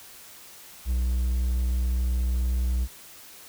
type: tone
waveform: triangle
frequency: 61.7 Hz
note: B1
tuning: 1 cent flat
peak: -20 dBFS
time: 0.85-2.88 s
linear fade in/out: 50 ms
effects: white hiss -47 dBFS RMS until 3.48 s